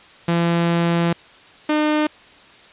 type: tone pair in turn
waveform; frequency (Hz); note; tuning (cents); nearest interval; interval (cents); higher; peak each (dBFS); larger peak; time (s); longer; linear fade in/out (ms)
sawtooth; 169.9 / 303.4; F3 / D#4; -47 / -44; minor seventh; 1003; second; -12; neither; 0.28-1.13 / 1.69-2.07; first; 5
effects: white hiss -46 dBFS RMS until 2.72 s + resampled to 8000 Hz